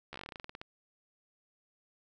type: slowing click train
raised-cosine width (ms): 0.3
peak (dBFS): -27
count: 16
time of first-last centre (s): 0.13-0.615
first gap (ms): 13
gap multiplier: 1.12
effects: none